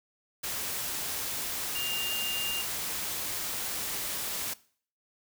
sine tone in noise, 2806 Hz, F7, 8 cents sharp, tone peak -32 dBFS, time 1.75-2.62 s, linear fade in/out 10 ms, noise white, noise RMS -34 dBFS, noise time 0.43-4.54 s, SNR -1 dB, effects noise-tail reverb RT60 0.5 s tail -20 dB re dry

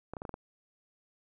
clicks, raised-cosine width 1 ms, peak -25 dBFS, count 6, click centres 0.136 / 0.168 / 0.219 / 0.252 / 0.293 / 0.341 s, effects none

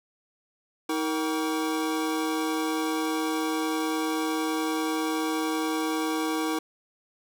square tone cluster, 317.4 / 466.5 / 774 / 1139 Hz, D#4 / A#4 / G5 / C#6, +35 / +1 / -22 / +47 cents, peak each -28 / -34 / -37 / -36 dBFS, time 0.89-6.59 s, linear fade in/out 5 ms, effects none

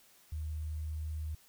sine tone with sample-and-hold, 77.4 Hz, D#2, 9 cents flat, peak -35 dBFS, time 0.32-1.35 s, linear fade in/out 5 ms, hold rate 8820 Hz, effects white hiss -63 dBFS RMS until 1.48 s

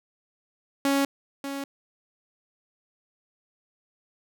sawtooth tone with echo, 277.2 Hz, C#4, in tune, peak -17 dBFS, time 0.85-1.05 s, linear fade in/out 2 ms, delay 590 ms, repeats 1, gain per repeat -10 dB, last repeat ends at 1.64 s, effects none

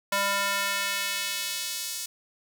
square tone with high-pass filter sweep, 199.2 Hz, G3, 28 cents sharp, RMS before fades -29 dBFS, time 0.12-2.06 s, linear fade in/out 5 ms, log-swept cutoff 870 to 5700 Hz, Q 0.91, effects none

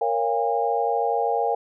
sine chord, Bb minor seventh, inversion none, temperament equal with one note detuned, 466.2 / 554.4 / 698.5 / 811.2 Hz, Bb4 / Db5 / F5 / Ab5, 0 / 0 / 0 / -41 cents, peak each -25 / -29 / -26 / -24 dBFS, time 0.01-1.55 s, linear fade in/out 5 ms, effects none

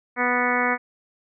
harmonic tone with a mistuned harmonic, 246.2 Hz, B3, 5 cents flat, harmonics 1 / 2 / 3 / 4 / 5 / 6 / 7 / 8 / 9, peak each -28 / -28 / -28 / -28 / -28 / -28 / -28 / -28 / -28 dBFS, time 0.16-0.78 s, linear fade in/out 50 ms, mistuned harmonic 7, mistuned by +21 cents, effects none

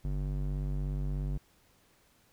square tone with band-pass filter, 48.4 Hz, G1, 21 cents flat, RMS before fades -33 dBFS, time 0.04-1.38 s, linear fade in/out 10 ms, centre 110 Hz, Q 1.2, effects pink hiss -66 dBFS RMS until 2.32 s

